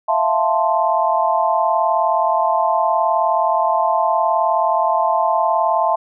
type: chord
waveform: sine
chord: F major seventh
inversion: third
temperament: equal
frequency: 659.3 / 698.5 / 880 / 1046.5 Hz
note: E5 / F5 / A5 / C6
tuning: 0 / 0 / 0 / 0 cents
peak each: -19 / -21 / -18 / -20 dBFS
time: 0.08-5.96 s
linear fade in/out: 10 ms
effects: none